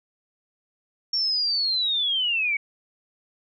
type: linear sweep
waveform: sine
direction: down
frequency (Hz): 5510 to 2217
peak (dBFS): -21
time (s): 1.13-2.57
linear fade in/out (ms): 5
effects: none